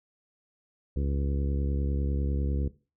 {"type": "harmonic tone", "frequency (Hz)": 70, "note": "C#2", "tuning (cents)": 18, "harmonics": [1, 2, 3, 4, 5, 6, 7], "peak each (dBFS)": [-27, -33, -37, -39, -41, -43, -44], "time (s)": [0.96, 2.68], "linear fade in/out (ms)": 5, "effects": ["noise-tail reverb RT60 0.3 s tail -17 dB re dry"]}